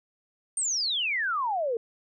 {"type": "exponential sweep", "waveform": "sine", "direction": "down", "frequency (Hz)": [8980, 440], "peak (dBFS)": -25, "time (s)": [0.57, 1.77], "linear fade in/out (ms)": 2, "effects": []}